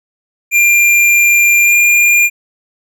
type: tone with pitch glide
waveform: square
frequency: 2389 to 2406 Hz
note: D7 to D7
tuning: +29 to +41 cents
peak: -7 dBFS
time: 0.51-2.3 s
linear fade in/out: 50 ms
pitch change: +12 cents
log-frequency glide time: 1.63-1.74 s
effects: none